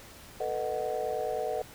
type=chord; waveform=sine; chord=B dominant seventh; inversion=third; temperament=just; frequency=444.5 / 493.9 / 617.4 / 740.8 Hz; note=A4 / B4 / D#5 / F#5; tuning=+18 / 0 / -14 / +2 cents; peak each=-34 dBFS; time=0.4-1.62 s; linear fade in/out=5 ms; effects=tanh soft clip ceiling -21 dBFS + pink hiss -50 dBFS RMS until 1.74 s